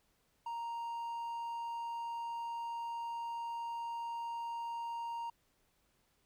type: tone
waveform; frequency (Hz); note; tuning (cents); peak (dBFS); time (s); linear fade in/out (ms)
triangle; 932.3; A#5; 0; -36; 0.46-5.3; 5
effects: pink hiss -75 dBFS RMS until 6.25 s